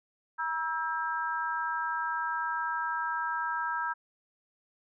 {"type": "tone cluster", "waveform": "sine", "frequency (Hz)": [955, 1314, 1602], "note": ["A#5", "E6", "G6"], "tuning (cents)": [42, -6, 37], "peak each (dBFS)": [-33, -34, -34], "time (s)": [0.38, 3.94], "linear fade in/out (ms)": 20, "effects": []}